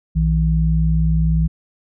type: tone pair together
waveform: sine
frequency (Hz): 60 / 160.6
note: B1 / E3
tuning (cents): -49 / -45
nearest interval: octave + perfect fourth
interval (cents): 1704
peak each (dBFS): -16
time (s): 0.15-1.48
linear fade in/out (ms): 20
effects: none